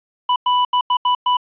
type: tone bursts at uneven times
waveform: square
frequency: 990 Hz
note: B5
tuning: 4 cents sharp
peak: -14 dBFS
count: 6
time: 0.29-0.36 / 0.46-0.65 / 0.73-0.81 / 0.9-0.97 / 1.05-1.15 / 1.26-1.37 s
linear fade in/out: 5 ms
effects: resampled to 8000 Hz + 8-bit